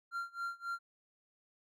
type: tone with tremolo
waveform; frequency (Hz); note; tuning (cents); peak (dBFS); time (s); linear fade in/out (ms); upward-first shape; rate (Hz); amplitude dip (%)
triangle; 1382; F6; -19; -33; 0.11-0.79; 50; sine; 3.7; 95
effects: none